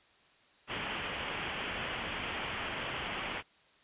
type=low-pass noise; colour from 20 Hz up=white; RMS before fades=-38 dBFS; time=0.67-3.43 s; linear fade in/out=50 ms; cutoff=3300 Hz; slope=96 dB/octave; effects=white hiss -64 dBFS RMS until 3.83 s + resampled to 8000 Hz